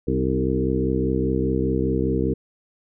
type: harmonic tone with a mistuned harmonic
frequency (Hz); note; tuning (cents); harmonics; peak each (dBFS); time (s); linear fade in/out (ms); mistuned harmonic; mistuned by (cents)
65; C2; -11; 1 / 2 / 3 / 4 / 5 / 6 / 7; -27 / -27 / -27 / -27 / -27 / -27 / -27; 0.07-2.34; 10; 5; -25
effects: none